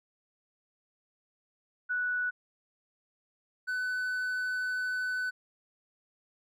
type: tone pair in turn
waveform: sine / triangle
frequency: 1478 / 1502.1 Hz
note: F#6 / F#6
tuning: -2 / +26 cents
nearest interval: unison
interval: 28 cents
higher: second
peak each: -28 / -28 dBFS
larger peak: neither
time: 1.89-2.31 / 3.67-5.31 s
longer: second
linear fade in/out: 20 ms
effects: none